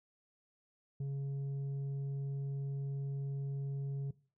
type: tone with tanh clipping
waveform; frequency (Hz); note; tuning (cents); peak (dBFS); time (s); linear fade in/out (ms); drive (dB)
sine; 138.59; C#3; 0; -36; 1-4.11; 5; 4
effects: noise-tail reverb RT60 0.4 s tail -20 dB re dry